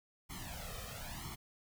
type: noise with flanger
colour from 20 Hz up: pink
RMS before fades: -45 dBFS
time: 0.29-1.36 s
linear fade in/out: 20 ms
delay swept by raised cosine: 0.93 to 1.64 ms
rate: 0.99 Hz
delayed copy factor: +0.95
effects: none